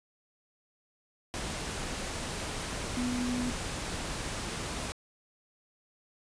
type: tone in noise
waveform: sine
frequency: 246.9 Hz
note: B3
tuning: in tune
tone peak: -30 dBFS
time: 2.97-3.5 s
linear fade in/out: 0 ms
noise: pink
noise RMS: -36 dBFS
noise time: 1.34-4.92 s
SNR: +3 dB
effects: resampled to 22050 Hz